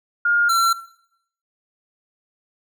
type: tone pair in turn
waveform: sine / square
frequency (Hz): 1417 / 1356.1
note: F6 / E6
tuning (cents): +25 / +49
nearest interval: minor second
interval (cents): 76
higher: first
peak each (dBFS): -15 / -16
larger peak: first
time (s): 0.25-0.49 / 0.49-0.73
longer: neither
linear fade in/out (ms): 5
effects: noise-tail reverb RT60 0.7 s tail -17 dB re dry